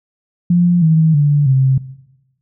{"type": "tone with pitch steps", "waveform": "sine", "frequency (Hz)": [175.1, 159.64, 145.55, 132.7], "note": ["F3", "D#3", "D3", "C3"], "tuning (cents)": [5, 45, -15, 25], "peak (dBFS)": -8, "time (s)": [0.5, 1.78], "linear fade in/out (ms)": 5, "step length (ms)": 320, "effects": ["noise-tail reverb RT60 1.0 s tail -18 dB re dry"]}